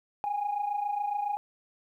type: tone pair together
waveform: sine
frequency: 798.8 / 826 Hz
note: G5 / G#5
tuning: +32 / -10 cents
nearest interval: minor second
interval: 58 cents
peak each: -33 / -28 dBFS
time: 0.24-1.37 s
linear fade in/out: 0 ms
effects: tanh soft clip ceiling -23 dBFS + 11-bit